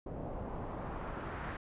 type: noise with low-pass filter sweep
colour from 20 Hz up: pink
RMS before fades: -41 dBFS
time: 0.06-1.57 s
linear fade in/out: 5 ms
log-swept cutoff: 570 to 1700 Hz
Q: 1.4
effects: resampled to 8000 Hz